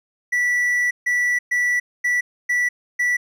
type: tone bursts at uneven times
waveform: triangle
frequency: 1958 Hz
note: B6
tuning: 15 cents flat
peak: -15 dBFS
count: 6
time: 0.32-0.91 / 1.06-1.39 / 1.51-1.8 / 2.04-2.21 / 2.49-2.69 / 2.99-3.17 s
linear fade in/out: 10 ms
effects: none